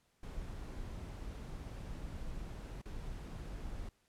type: noise with dropouts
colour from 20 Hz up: brown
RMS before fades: -44 dBFS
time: 0.23-3.89 s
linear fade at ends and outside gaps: 2 ms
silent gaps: 2.816-2.856 s
effects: pink hiss -75 dBFS RMS until 4.08 s + low-pass 12000 Hz 12 dB/octave